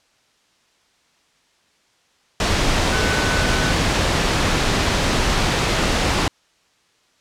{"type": "tone in noise", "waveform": "sine", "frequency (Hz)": 1500, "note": "F#6", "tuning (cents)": 23, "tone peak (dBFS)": -25, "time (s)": [2.92, 3.72], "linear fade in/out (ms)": 2, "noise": "pink", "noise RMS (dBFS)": -18, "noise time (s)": [2.4, 6.28], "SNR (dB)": -10, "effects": ["white hiss -60 dBFS RMS until 7.2 s", "low-pass 6000 Hz 12 dB/octave"]}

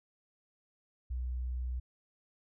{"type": "tone", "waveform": "sine", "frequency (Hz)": 62.2, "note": "B1", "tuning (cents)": 13, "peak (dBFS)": -33, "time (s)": [1.1, 1.8], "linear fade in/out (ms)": 10, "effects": []}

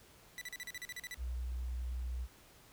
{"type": "tone bursts", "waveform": "sawtooth", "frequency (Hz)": 1975.5, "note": "B6", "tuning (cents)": 0, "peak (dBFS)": -38, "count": 11, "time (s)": [0.38, 1.143], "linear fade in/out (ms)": 0, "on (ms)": 33, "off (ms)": 40}
{"type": "tone", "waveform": "sine", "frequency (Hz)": 61.74, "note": "B1", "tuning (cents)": 0, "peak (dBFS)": -36, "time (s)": [1.17, 2.28], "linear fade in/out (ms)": 50}
{"effects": ["pink hiss -61 dBFS RMS until 2.72 s"]}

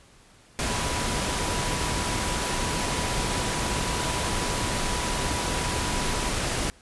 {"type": "tone in noise", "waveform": "sine", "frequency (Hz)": 980, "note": "B5", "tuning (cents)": -14, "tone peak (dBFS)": -35, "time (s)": [0.66, 6.29], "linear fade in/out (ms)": 0, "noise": "pink", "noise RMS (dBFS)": -27, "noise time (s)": [0.59, 6.7], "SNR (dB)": -11, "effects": ["pink hiss -55 dBFS RMS until 6.81 s", "resampled to 24000 Hz"]}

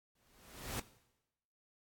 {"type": "noise with exponential growth", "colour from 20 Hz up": "pink", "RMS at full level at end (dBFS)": -38, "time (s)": [0.15, 0.8], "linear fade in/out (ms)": 5, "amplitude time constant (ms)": 140, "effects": ["noise-tail reverb RT60 0.9 s tail -17 dB re dry", "AAC 64 kbps"]}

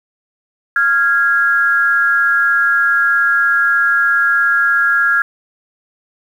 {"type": "tone pair together", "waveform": "sine", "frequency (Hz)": [1390.8, 1654], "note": ["F6", "G#6"], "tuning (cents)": [-8, -8], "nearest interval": "minor third", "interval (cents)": 300, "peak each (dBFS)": -13, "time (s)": [0.76, 5.22], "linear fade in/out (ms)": 2, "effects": ["7-bit"]}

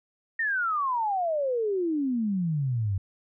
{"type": "exponential sweep", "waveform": "sine", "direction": "down", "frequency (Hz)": [1864.7, 92.5], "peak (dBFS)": -24, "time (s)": [0.39, 2.98], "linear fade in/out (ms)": 5, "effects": []}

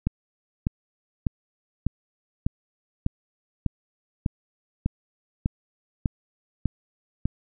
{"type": "click train", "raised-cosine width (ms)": 5, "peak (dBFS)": -10, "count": 13, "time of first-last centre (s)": [0.07, 7.256], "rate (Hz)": 1.67, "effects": []}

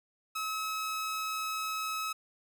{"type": "tone", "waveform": "sawtooth", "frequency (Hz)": 1286, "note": "E6", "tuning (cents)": -43, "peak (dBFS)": -29, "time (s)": [0.35, 2.13], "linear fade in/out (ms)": 10, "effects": []}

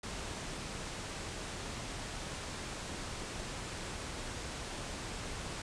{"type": "low-pass noise", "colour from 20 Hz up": "pink", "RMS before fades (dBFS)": -42, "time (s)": [0.03, 5.62], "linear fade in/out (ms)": 5, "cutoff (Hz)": 9300, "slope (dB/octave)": 48, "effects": []}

